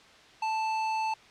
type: tone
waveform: square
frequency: 880 Hz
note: A5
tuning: in tune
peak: -28 dBFS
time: 0.42-1.14 s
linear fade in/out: 5 ms
effects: white hiss -54 dBFS RMS until 1.3 s + low-pass 4000 Hz 12 dB/octave